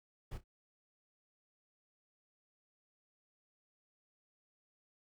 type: noise with echo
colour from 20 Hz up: brown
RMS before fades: -42 dBFS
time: 0.31-0.38 s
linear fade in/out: 10 ms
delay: 30 ms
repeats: 2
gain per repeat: -14 dB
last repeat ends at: 0.44 s
effects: none